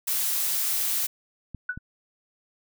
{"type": "noise", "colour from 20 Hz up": "blue", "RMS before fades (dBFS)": -26, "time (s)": [0.07, 1.07], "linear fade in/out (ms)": 10}
{"type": "clicks", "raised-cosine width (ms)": 5, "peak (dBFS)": -24, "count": 2, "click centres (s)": [1.547, 1.775]}
{"type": "tone with exponential decay", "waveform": "sine", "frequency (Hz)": 1480, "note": "F#6", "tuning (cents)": 0, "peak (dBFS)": -22, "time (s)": [1.69, 1.79], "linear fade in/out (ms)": 5, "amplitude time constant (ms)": 20}
{"effects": []}